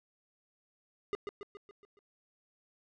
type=tone with echo; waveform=square; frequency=407.5 Hz; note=G#4; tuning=33 cents flat; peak=-32 dBFS; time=1.13-1.15 s; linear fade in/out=0 ms; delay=140 ms; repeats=6; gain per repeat=-5 dB; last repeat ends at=1.99 s; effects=low-pass 3000 Hz 12 dB/octave